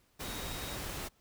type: tone in noise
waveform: sine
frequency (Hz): 3773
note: A#7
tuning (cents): +20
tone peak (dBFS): -48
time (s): 0.23-0.77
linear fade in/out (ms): 20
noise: pink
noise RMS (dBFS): -40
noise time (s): 0.19-1.09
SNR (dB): -11
effects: pink hiss -70 dBFS RMS until 1.2 s